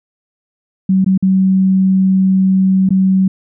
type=tone with dropouts; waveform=sine; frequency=189.7 Hz; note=F#3; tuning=43 cents sharp; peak=-8 dBFS; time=0.89-3.28 s; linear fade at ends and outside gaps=5 ms; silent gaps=1.045-1.062 / 1.177-1.225 / 2.891-2.905 s; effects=none